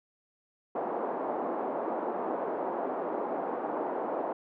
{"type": "band-pass noise", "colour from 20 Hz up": "white", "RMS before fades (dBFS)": -33, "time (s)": [0.75, 4.33], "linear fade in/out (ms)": 5, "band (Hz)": [270, 880], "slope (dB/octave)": 24, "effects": []}